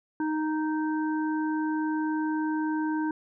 harmonic tone, 310.6 Hz, D#4, 3 cents flat, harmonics 1 / 3 / 5, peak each -26 / -34 / -38 dBFS, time 0.2-3.11 s, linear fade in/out 2 ms, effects none

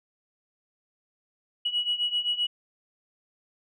sine beating tone pair, 2917 / 2924.7 Hz, F#7 / F#7, -25 / -21 cents, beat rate 7.7 Hz, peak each -29 / -26 dBFS, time 1.65-2.47 s, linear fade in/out 10 ms, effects tanh soft clip ceiling -17 dBFS

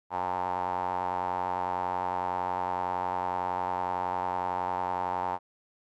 sawtooth tone with band-pass filter, 90.9 Hz, F#2, 30 cents flat, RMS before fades -31 dBFS, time 0.1-5.39 s, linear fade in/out 50 ms, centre 880 Hz, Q 6.7, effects none

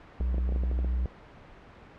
triangle tone, 61.74 Hz, B1, in tune, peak -23 dBFS, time 0.2-1.06 s, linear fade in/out 5 ms
clicks, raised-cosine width 2 ms, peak -24 dBFS, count 11, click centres 0.209 / 0.344 / 0.382 / 0.491 / 0.523 / 0.561 / 0.636 / 0.714 / 0.79 / 0.846 / 1.058 s
effects pink hiss -50 dBFS RMS until 1.98 s + low-pass 2000 Hz 12 dB/octave

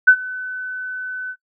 sine tone with ADSR envelope, 1508 Hz, F#6, 32 cents sharp, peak -3 dBFS, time 0.07-1.36 s, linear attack 14 ms, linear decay 69 ms, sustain -22 dB, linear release 61 ms, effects noise-tail reverb RT60 0.1 s tail -23 dB re dry

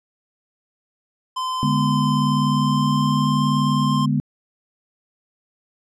square tone with pitch glide, 1028 to 1051.4 Hz, C6 to C6, -31 to +8 cents, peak -23 dBFS, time 1.36-4.06 s, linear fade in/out 10 ms, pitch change +39 cents, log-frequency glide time 2.09-3.44 s
sine chord, G# diminished, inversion second, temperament equal, 146.83 / 207.7 / 246.9 Hz, D3 / G#3 / B3, 0 / 0 / 0 cents, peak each -20 / -22 / -22 dBFS, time 1.63-4.2 s, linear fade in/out 0 ms
effects low-pass 7000 Hz 12 dB/octave

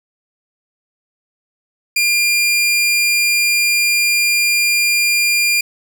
sawtooth tone, 2400 Hz, D7, 37 cents sharp, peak -9 dBFS, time 1.96-5.61 s, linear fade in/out 5 ms, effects none

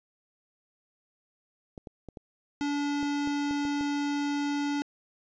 clicks, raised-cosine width 2 ms, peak -28 dBFS, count 9, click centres 1.778 / 1.872 / 2.087 / 2.172 / 3.029 / 3.274 / 3.51 / 3.652 / 3.81 s
square tone, 287.9 Hz, D4, 34 cents flat, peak -28 dBFS, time 2.61-4.82 s, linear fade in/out 0 ms
effects resampled to 16000 Hz + 10-bit

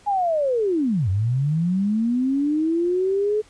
sine linear two-way sweep, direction down then up, 838 to 90.2 to 431.6 Hz, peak -18 dBFS, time 0.06-3.42 s, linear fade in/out 20 ms, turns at 1.09 s, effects pink hiss -53 dBFS RMS until 3.49 s + resampled to 22050 Hz

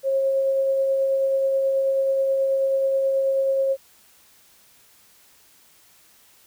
sine tone with tremolo, 540 Hz, C#5, 45 cents flat, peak -17 dBFS, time 0.03-3.77 s, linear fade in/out 50 ms, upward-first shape triangle, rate 9.3 Hz, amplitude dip 25%, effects white hiss -55 dBFS RMS until 6.46 s

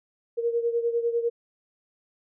sine beating tone pair, 466.2 / 476.2 Hz, A#4 / A#4, 0 / +37 cents, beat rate 10 Hz, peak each -24 / -29 dBFS, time 0.37-1.3 s, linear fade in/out 20 ms, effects none

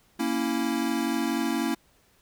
square chord, A# diminished, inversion none, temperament equal, 233.1 / 277.2 / 329.6 Hz, A#3 / C#4 / E4, 0 / 0 / 0 cents, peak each -30 dBFS, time 0.19-1.75 s, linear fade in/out 10 ms, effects pink hiss -63 dBFS RMS until 2.21 s

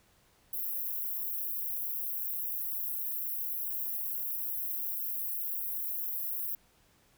white high-pass noise, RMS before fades -35 dBFS, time 0.53-6.55 s, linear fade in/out 2 ms, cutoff 12000 Hz, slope 48 dB/octave, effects pink hiss -66 dBFS RMS until 7.17 s

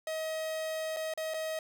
45% pulse tone with dropouts, 634 Hz, D#5, 32 cents sharp, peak -33 dBFS, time 0.07-1.59 s, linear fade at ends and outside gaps 2 ms, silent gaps 0.964-0.968 / 1.138-1.175 / 1.338-1.342 s, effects none

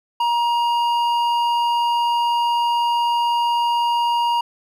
triangle tone with hard clipping, 946 Hz, A#5, 25 cents sharp, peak -18 dBFS, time 0.2-4.41 s, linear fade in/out 5 ms, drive 12 dB, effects none

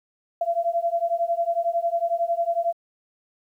sine beating tone pair, 675 / 686 Hz, E5 / F5, +41 / -31 cents, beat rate 11 Hz, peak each -24 dBFS, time 0.41-2.73 s, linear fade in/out 5 ms, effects 10-bit

